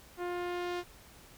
sawtooth tone with low-pass filter sweep, 353.5 Hz, F4, 21 cents sharp, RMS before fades -36 dBFS, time 0.17-0.84 s, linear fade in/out 50 ms, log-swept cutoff 1700 to 4900 Hz, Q 0.81, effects added 60 Hz sine -64 dBFS peak until 1.37 s + pink hiss -56 dBFS RMS until 1.37 s

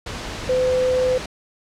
sine tone in noise, 509 Hz, C5, 48 cents flat, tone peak -16 dBFS, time 0.49-1.18 s, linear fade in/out 5 ms, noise pink, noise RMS -30 dBFS, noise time 0.06-1.26 s, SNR +11 dB, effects low-pass 6000 Hz 12 dB/octave

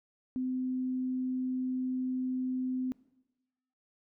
sine tone, 256.2 Hz, C4, 36 cents flat, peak -30 dBFS, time 0.36-2.92 s, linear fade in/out 0 ms, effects noise-tail reverb RT60 1.0 s tail -20 dB re dry

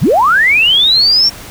sine linear sweep, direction up, 72 to 5570 Hz, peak -6 dBFS, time 0.01-1.3 s, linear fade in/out 20 ms, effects pink hiss -31 dBFS RMS until 1.5 s

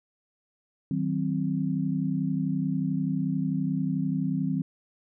sine chord, C diminished, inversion first, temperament just, 156.98 / 188.37 / 261.6 Hz, Eb3 / Gb3 / C4, +16 / +31 / 0 cents, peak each -29 dBFS, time 0.91-4.62 s, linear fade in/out 2 ms, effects none

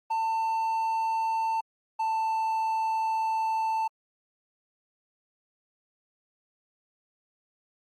triangle tone pair in turn, 895 / 887.3 Hz, A5 / A5, +29 / +14 cents, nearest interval unison, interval 15 cents, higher first, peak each -23 dBFS, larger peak neither, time 0.1-1.61 / 1.99-3.88 s, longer second, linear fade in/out 10 ms, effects Opus 32 kbps

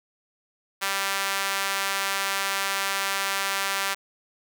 sawtooth tone with high-pass filter, 196 Hz, G3, in tune, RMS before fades -27 dBFS, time 0.81-3.95 s, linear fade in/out 20 ms, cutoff 1300 Hz, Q 0.92, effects none

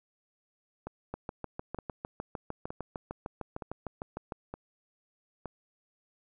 two click trains, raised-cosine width 1 ms, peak -24 / -22 dBFS, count 6 / 22, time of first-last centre 0.87-5.457 / 1.14-4.322 s, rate 1.09 / 6.6 Hz, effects none

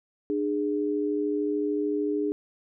sine tone pair together, 299.5 / 412.9 Hz, D4 / G#4, +34 / -10 cents, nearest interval tritone, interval 556 cents, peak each -27 dBFS, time 0.3-2.32 s, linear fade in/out 0 ms, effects none

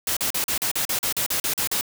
white noise bursts, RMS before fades -24 dBFS, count 13, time 0.07-1.811 s, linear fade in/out 2 ms, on 97 ms, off 40 ms, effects none

